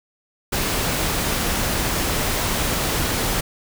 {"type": "noise", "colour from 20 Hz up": "pink", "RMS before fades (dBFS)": -22, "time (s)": [0.52, 3.41], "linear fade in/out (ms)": 10, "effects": []}